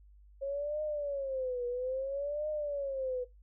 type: tone with vibrato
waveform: sine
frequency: 544 Hz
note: C#5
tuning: 33 cents flat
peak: -32 dBFS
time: 0.41-3.25 s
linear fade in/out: 20 ms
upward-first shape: triangle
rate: 0.6 Hz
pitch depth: 210 cents each way
effects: noise-tail reverb RT60 0.2 s tail -18 dB re dry + added 50 Hz sine -55 dBFS peak until 3.42 s